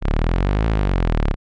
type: exponential two-way sweep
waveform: sawtooth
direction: up then down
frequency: 33.31 to 56.3 to 33.31 Hz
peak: -12 dBFS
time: 0.01-1.36 s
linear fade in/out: 50 ms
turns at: 0.67 s
effects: low-pass 3000 Hz 12 dB/octave